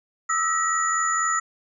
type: tone cluster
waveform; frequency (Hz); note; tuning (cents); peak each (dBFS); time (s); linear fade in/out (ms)
sine; 1228 / 1312 / 1915 / 6970; D#6 / E6 / A#6 / A8; -23 / -9 / +46 / -17; -30 / -23 / -27 / -27; 0.29-1.4; 10
effects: none